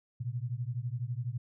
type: beating tone pair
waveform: sine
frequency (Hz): 116.5 / 128.5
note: A#2 / C3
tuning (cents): -1 / -31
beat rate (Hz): 12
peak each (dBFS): -35 / -36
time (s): 0.2-1.38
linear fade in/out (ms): 10
effects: none